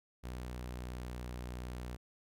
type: tone with pitch glide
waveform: sawtooth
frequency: 61.74 to 61.35 Hz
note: B1 to B1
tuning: 0 to -11 cents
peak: -37 dBFS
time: 0.23-1.97 s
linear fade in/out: 20 ms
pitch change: -11 cents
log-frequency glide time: 0.52-1.16 s
effects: none